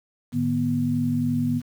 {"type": "tone cluster", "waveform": "sine", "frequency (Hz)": [109, 152.2, 243.3], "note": ["A2", "D#3", "B3"], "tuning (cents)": [-16, -38, -26], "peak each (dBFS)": [-29, -27, -22], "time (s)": [0.32, 1.62], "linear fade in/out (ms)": 50, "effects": ["8-bit"]}